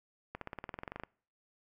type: accelerating click train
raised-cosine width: 0.5 ms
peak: -25 dBFS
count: 15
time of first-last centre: 0.35-1.036 s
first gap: 63 ms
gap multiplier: 0.96
effects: noise-tail reverb RT60 0.5 s tail -26 dB re dry